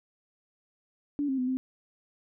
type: tone with pitch steps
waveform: sine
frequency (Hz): 288.5 / 266.5 / 252.7 / 259.3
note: D4 / C4 / B3 / C4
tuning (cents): -31 / +32 / +40 / -15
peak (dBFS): -26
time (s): 1.19-1.57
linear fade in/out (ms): 0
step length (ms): 95
effects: none